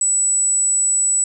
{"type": "tone", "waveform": "sine", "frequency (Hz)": 7900, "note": "B8", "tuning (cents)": 0, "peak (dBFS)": -14, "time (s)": [0.01, 1.24], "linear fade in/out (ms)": 2, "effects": []}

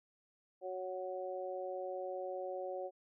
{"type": "harmonic tone", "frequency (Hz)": 185, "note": "F#3", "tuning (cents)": 0, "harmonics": [2, 3, 4], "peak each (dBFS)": [-44, -41, -45], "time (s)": [0.61, 2.91], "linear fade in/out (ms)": 50, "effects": []}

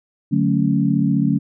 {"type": "chord", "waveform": "sine", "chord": "D major seventh", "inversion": "none", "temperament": "equal", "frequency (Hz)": [146.83, 185, 220, 277.2], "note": ["D3", "F#3", "A3", "C#4"], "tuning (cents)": [0, 0, 0, 0], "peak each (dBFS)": -20, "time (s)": [0.31, 1.39], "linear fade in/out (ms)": 20, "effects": []}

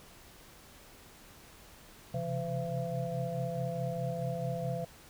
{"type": "tone cluster", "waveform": "sine", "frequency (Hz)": [129.7, 134.4, 169, 509, 676], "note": ["C3", "C3", "E3", "C5", "E5"], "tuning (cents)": [-15, 47, 43, -48, 43], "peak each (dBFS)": [-40, -38, -38, -39, -38], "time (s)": [2.14, 4.85], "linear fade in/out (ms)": 5, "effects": ["pink hiss -55 dBFS RMS until 5.09 s"]}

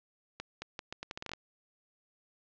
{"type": "accelerating click train", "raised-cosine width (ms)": 0.2, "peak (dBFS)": -21, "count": 12, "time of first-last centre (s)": [0.4, 1.335], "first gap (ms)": 220, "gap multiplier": 0.78, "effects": ["low-pass 5000 Hz 12 dB/octave"]}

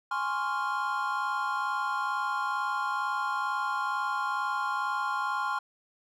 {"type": "chord", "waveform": "triangle", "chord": "Db major seventh", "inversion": "second", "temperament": "equal", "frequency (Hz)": [830.6, 1046.5, 1108.7, 1396.9], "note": ["Ab5", "C6", "Db6", "F6"], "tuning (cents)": [0, 0, 0, 0], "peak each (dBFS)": [-33, -30, -34, -31], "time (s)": [0.11, 5.59], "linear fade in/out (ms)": 5, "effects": []}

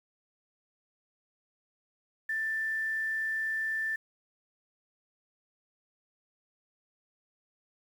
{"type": "tone with quantisation", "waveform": "sine", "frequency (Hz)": 1772, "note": "A6", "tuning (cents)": 12, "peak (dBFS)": -29, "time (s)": [2.29, 3.96], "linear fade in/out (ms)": 5, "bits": 9, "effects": []}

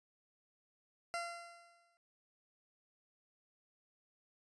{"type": "tone with exponential decay", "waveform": "20% pulse", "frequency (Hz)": 686, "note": "F5", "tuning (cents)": -31, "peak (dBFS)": -31, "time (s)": [1.14, 1.97], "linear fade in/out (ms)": 0, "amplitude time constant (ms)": 180, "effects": ["resampled to 24000 Hz"]}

